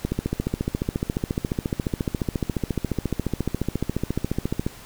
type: click train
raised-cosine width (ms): 3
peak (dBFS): -10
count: 67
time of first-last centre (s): 0.05-4.665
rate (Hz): 14.3
effects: pink hiss -44 dBFS RMS until 4.85 s